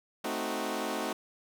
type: chord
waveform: 15% pulse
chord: A diminished seventh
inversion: none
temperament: equal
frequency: 220 / 261.6 / 311.1 / 370 Hz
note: A3 / C4 / Eb4 / Gb4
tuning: 0 / 0 / 0 / 0 cents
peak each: -31 dBFS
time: 0.24-1.13 s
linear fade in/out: 5 ms
effects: none